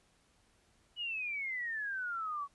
sine exponential sweep, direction down, 2960 to 1110 Hz, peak -35 dBFS, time 0.96-2.48 s, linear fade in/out 50 ms, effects pink hiss -70 dBFS RMS until 2.54 s + resampled to 24000 Hz

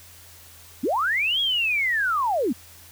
sine linear two-way sweep, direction up then down, 200.5 to 3345 to 200.5 Hz, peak -20 dBFS, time 0.83-2.53 s, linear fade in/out 10 ms, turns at 1.4 s, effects added 86 Hz sine -52 dBFS peak until 2.91 s + white hiss -48 dBFS RMS until 2.91 s

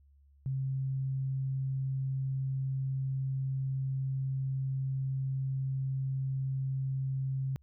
sine tone, 133.7 Hz, C3, 38 cents sharp, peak -30 dBFS, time 0.46-7.56 s, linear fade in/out 0 ms, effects added 70 Hz sine -59 dBFS peak until 7.62 s

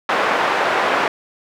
pink band-pass noise, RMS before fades -18 dBFS, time 0.09-1.08 s, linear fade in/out 2 ms, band 590 to 1800 Hz, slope 12 dB/octave, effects none

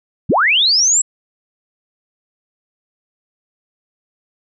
sine linear sweep, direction up, 74 to 7810 Hz, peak -10 dBFS, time 0.29-1.02 s, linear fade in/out 10 ms, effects none

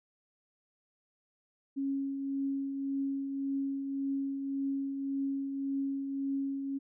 sine tone with tremolo, 274.5 Hz, C#4, 17 cents flat, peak -29 dBFS, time 1.76-6.79 s, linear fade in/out 20 ms, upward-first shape triangle, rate 1.8 Hz, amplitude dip 45%, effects none

